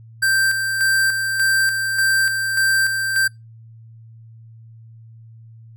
square tone with tremolo, 1568 Hz, G6, in tune, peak -15 dBFS, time 0.22-3.28 s, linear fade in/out 10 ms, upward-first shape square, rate 1.7 Hz, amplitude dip 45%, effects noise-tail reverb RT60 0.2 s tail -25 dB re dry + added 113 Hz sine -40 dBFS peak until 5.76 s

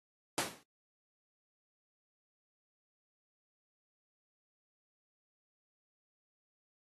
pink noise with exponential decay, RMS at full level -28 dBFS, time 0.38-0.63 s, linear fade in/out 0 ms, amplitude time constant 53 ms, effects high-pass 200 Hz 12 dB/octave + AAC 32 kbps

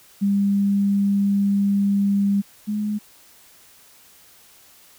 sine tone pair in turn, 200 / 209.9 Hz, G3 / G#3, +35 / +19 cents, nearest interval minor second, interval 84 cents, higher second, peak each -16 / -21 dBFS, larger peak first, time 0.21-2.42 / 2.67-2.99 s, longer first, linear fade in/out 20 ms, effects white hiss -51 dBFS RMS until 4.98 s

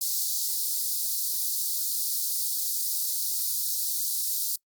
white high-pass noise, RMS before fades -28 dBFS, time 0.01-4.56 s, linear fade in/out 5 ms, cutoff 4100 Hz, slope 48 dB/octave, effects noise-tail reverb RT60 0.1 s tail -24 dB re dry + Opus 48 kbps

